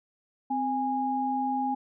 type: tone pair together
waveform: sine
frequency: 260 / 823.4 Hz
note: C4 / G#5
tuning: -11 / -15 cents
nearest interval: octave + minor sixth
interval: 1996 cents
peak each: -30 / -27 dBFS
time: 0.5-1.75 s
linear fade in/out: 10 ms
effects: none